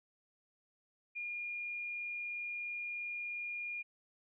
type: tone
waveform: sine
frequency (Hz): 2421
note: D#7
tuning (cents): -48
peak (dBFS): -38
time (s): 1.15-3.83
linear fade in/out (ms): 20
effects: none